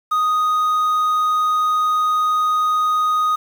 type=tone with quantisation; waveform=triangle; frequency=1244.5 Hz; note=D#6; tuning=in tune; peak=-13 dBFS; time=0.11-3.36 s; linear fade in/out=10 ms; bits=7; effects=none